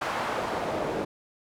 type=noise with band-pass filter sweep; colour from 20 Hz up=pink; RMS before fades=-30 dBFS; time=0.01-1.05 s; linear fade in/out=10 ms; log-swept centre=1100 to 450 Hz; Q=1.1; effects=none